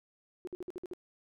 sine tone bursts, 360 Hz, F#4, 47 cents flat, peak -37 dBFS, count 7, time 0.45-0.935 s, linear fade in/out 0 ms, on 23 ms, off 54 ms, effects none

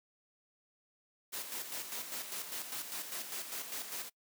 white noise with tremolo, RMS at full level -40 dBFS, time 1.32-4.1 s, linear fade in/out 20 ms, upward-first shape square, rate 5 Hz, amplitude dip 50%, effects noise-tail reverb RT60 0.1 s tail -23 dB re dry + high-pass 200 Hz 12 dB/octave

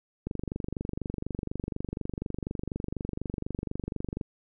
click train, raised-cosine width 3 ms, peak -19 dBFS, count 96, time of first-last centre 0.27-4.212 s, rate 24.1 Hz, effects none

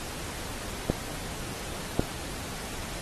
clicks, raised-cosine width 2 ms, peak -9 dBFS, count 2, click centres 0.9 / 1.995 s, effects pink hiss -38 dBFS RMS until 3.01 s + AAC 32 kbps

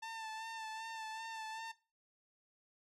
sawtooth tone with vibrato, 890 Hz, A5, 20 cents sharp, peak -39 dBFS, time 0.02-1.72 s, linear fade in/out 10 ms, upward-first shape sine, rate 2.6 Hz, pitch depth 30 cents each way, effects noise-tail reverb RT60 0.3 s tail -17 dB re dry + low-pass 7000 Hz 12 dB/octave

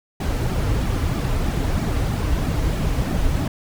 brown noise with flanger, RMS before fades -21 dBFS, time 0.2-3.48 s, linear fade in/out 5 ms, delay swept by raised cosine 1.9 to 5.6 ms, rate 3.1 Hz, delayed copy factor -0.65, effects none

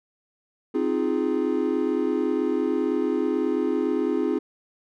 triangle chord, F minor seventh, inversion second, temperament equal, 261.6 / 311.1 / 349.2 / 415.3 Hz, C4 / Eb4 / F4 / Ab4, 0 / 0 / 0 / 0 cents, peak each -25 dBFS, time 0.74-4.39 s, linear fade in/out 10 ms, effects none

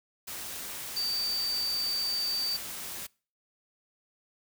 sine tone in noise, 4620 Hz, D8, 29 cents flat, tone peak -28 dBFS, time 0.96-2.57 s, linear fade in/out 10 ms, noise white, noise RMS -39 dBFS, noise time 0.27-3.07 s, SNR +8 dB, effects noise-tail reverb RT60 0.4 s tail -25 dB re dry

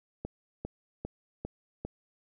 click train, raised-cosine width 2 ms, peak -22 dBFS, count 5, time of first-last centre 0.25-1.85 s, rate 2.5 Hz, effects none

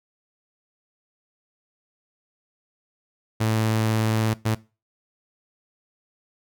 sawtooth tone bursts at uneven times, 110.4 Hz, A2, 6 cents sharp, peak -16 dBFS, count 2, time 3.4-4.34 / 4.45-4.55 s, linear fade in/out 10 ms, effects noise-tail reverb RT60 0.3 s tail -20 dB re dry

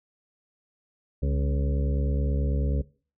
harmonic tone with a mistuned harmonic, 69.3 Hz, C#2, in tune, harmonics 1 / 2 / 3 / 4 / 6 / 7 / 8, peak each -24 / -29 / -36 / -37 / -39 / -40 / -41 dBFS, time 1.22-2.82 s, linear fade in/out 10 ms, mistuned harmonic 2, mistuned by +65 cents, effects noise-tail reverb RT60 0.4 s tail -20 dB re dry

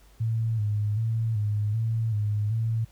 sine tone with vibrato, 108.7 Hz, A2, 21 cents flat, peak -23 dBFS, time 0.2-2.85 s, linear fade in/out 10 ms, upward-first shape square, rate 1.3 Hz, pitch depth 65 cents each way, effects added 50 Hz sine -54 dBFS peak until 2.91 s + pink hiss -60 dBFS RMS until 2.91 s

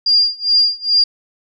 sine tone with tremolo, 4804 Hz, D8, 38 cents sharp, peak -8 dBFS, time 0.06-1.04 s, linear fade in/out 5 ms, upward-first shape sine, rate 2.4 Hz, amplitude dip 95%, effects none

